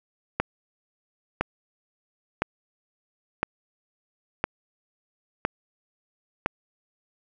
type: click train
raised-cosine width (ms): 0.5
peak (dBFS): -7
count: 7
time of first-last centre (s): 0.4-6.461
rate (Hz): 0.99
effects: none